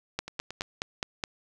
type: two click trains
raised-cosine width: 0.2 ms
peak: -12 / -21 dBFS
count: 6 / 4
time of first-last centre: 0.19-1.238 / 0.28-0.619 s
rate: 4.77 / 8.85 Hz
effects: none